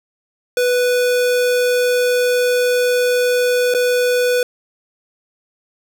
square tone with dropouts, 493.9 Hz, B4, in tune, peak -14 dBFS, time 0.57-4.43 s, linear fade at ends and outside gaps 2 ms, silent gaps 3.74-3.747 s, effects none

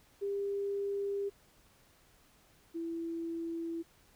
sine tone pair in turn, 400 / 332.5 Hz, G4 / E4, +35 / +15 cents, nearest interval minor third, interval 320 cents, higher first, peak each -32 / -35 dBFS, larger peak first, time 0.21-1.3 / 2.74-3.83 s, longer neither, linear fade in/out 20 ms, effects pink hiss -65 dBFS RMS until 4.15 s

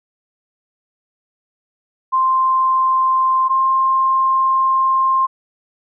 sine tone pair in turn, 1046.5 / 1057.4 Hz, C6 / C6, 0 / +18 cents, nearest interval unison, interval 18 cents, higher second, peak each -12 dBFS, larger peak neither, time 2.12-3.49 / 3.49-5.27 s, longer second, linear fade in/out 20 ms, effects none

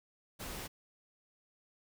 pink noise, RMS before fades -43 dBFS, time 0.39-0.68 s, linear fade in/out 20 ms, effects none

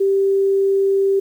sine tone, 391.5 Hz, G4, 2 cents flat, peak -13 dBFS, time 0-1.2 s, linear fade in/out 10 ms, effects 8-bit

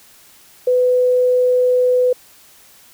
sine tone, 500 Hz, B4, 21 cents sharp, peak -11 dBFS, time 0.67-2.13 s, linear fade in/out 5 ms, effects white hiss -47 dBFS RMS until 2.93 s

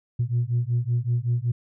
sine beating tone pair, 117.6 / 122.9 Hz, A#2 / B2, +16 / -8 cents, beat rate 5.3 Hz, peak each -23 dBFS, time 0.19-1.52 s, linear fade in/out 10 ms, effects tanh soft clip ceiling -16 dBFS

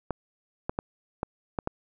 clicks, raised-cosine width 1 ms, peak -14 dBFS, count 6, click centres 0.107 / 0.695 / 0.789 / 1.231 / 1.588 / 1.674 s, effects none

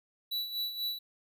square tone with tremolo, 3942 Hz, B7, 4 cents flat, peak -31 dBFS, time 0.31-0.99 s, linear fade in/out 10 ms, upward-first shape sine, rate 4.1 Hz, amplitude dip 65%, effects none

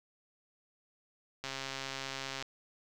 click train, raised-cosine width 0.2 ms, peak -21 dBFS, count 134, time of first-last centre 1.44-2.425 s, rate 135 Hz, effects 9-bit

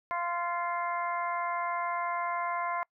harmonic tone with a mistuned harmonic, 346.1 Hz, F4, 16 cents flat, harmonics 2 / 3 / 4 / 5 / 6, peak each -35 / -32 / -40 / -43 / -40 dBFS, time 0.11-2.83 s, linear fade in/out 0 ms, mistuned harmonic 6, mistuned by +18 cents, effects noise-tail reverb RT60 0.1 s tail -26 dB re dry

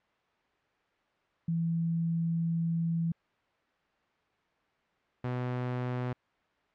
sine / sawtooth tone pair in turn, 166.3 / 124.58 Hz, E3 / B2, +16 / +15 cents, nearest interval perfect fourth, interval 501 cents, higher first, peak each -27 dBFS, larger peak neither, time 1.48-3.12 / 5.24-6.13 s, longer first, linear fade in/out 5 ms, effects white hiss -70 dBFS RMS until 6.74 s + low-pass 2000 Hz 12 dB/octave

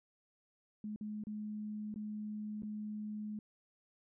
sine tone with dropouts, 211.7 Hz, G#3, 33 cents sharp, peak -39 dBFS, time 0.84-3.39 s, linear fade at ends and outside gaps 2 ms, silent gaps 0.961-1.01 / 1.238-1.269 / 1.942-1.959 / 2.622-2.632 s, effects none

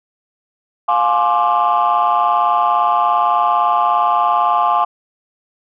sine chord, D half-diminished seventh, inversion first, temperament just, 704.8 / 845.8 / 1057.2 / 1174.7 Hz, F5 / Ab5 / C6 / D6, +16 / +31 / +18 / 0 cents, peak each -16 dBFS, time 0.88-4.85 s, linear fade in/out 10 ms, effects tanh soft clip ceiling -6 dBFS

